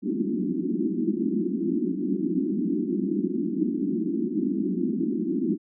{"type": "band-pass noise", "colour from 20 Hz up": "white", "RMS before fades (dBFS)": -26, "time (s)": [0.02, 5.58], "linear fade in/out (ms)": 50, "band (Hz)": [180, 360], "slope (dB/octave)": 96, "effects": []}